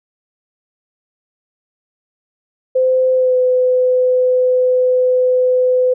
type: tone with pitch glide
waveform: sine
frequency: 515 to 505.6 Hz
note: C5 to B4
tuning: -28 to +41 cents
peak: -10 dBFS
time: 2.75-5.94 s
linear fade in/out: 10 ms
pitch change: -31 cents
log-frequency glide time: 3.14-3.36 s
effects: none